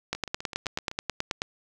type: two click trains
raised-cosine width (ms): 0.2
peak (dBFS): -20 / -10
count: 7 / 13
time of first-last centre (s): 0.15-0.914 / 0.13-1.419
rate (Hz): 7.85 / 9.31
effects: none